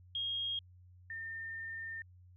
sine tone pair in turn, 3256 / 1810.6 Hz, G#7 / A6, -35 / +49 cents, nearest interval minor seventh, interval 1016 cents, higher first, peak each -34 / -40 dBFS, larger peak first, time 0.15-0.59 / 1.1-2.02 s, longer second, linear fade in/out 2 ms, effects added 90 Hz sine -56 dBFS peak until 2.36 s

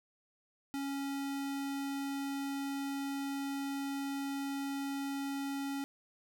square tone, 277.1 Hz, C#4, 1 cent flat, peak -36 dBFS, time 0.74-5.84 s, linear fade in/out 0 ms, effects none

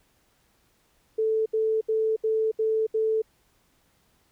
sine tone bursts, 440 Hz, A4, in tune, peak -21 dBFS, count 6, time 1.18-3.22 s, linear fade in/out 10 ms, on 280 ms, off 72 ms, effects pink hiss -66 dBFS RMS until 4.31 s

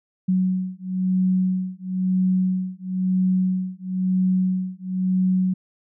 sine beating tone pair, 185 / 186 Hz, F#3 / F#3, 0 / +9 cents, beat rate 1 Hz, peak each -22 dBFS, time 0.28-5.54 s, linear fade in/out 10 ms, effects none

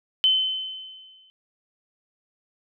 sine tone with exponential decay, 3058 Hz, G7, 44 cents flat, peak -14 dBFS, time 0.24-1.3 s, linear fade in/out 0 ms, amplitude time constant 230 ms, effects none

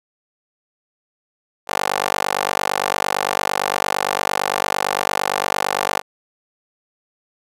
15% pulse tone with high-pass filter, 48.81 Hz, G1, 7 cents flat, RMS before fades -21 dBFS, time 1.67-6.02 s, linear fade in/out 50 ms, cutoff 730 Hz, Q 1.7, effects resampled to 32000 Hz

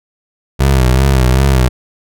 25% pulse tone with vibrato, 65.3 Hz, C2, 3 cents flat, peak -4 dBFS, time 0.59-1.69 s, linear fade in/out 20 ms, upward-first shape sine, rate 2.6 Hz, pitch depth 81 cents each way, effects none

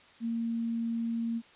sine tone, 230.5 Hz, A#3, 19 cents flat, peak -29 dBFS, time 0.2-1.42 s, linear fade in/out 50 ms, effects white hiss -57 dBFS RMS until 1.55 s + resampled to 8000 Hz

